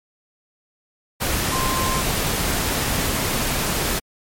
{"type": "tone in noise", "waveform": "sine", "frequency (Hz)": 1046.5, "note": "C6", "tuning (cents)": 0, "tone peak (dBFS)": -24, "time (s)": [1.51, 2.02], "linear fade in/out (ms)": 20, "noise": "pink", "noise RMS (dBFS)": -22, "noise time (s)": [1.2, 4], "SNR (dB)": -5, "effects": ["MP3 64 kbps"]}